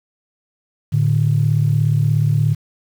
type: tone pair together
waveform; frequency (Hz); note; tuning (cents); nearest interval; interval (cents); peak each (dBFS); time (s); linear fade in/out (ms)
sine; 111.4 / 148.27; A2 / D3; +22 / +17; perfect fourth; 495; -15; 0.92-2.55; 20
effects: tanh soft clip ceiling -5 dBFS + 7-bit